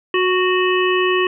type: harmonic tone with a mistuned harmonic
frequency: 370 Hz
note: F#4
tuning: in tune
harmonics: 1 / 3 / 5 / 7 / 8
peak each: -16 / -21 / -23 / -24 / -25 dBFS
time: 0.14-1.27 s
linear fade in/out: 2 ms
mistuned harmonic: 1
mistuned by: -18 cents
effects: none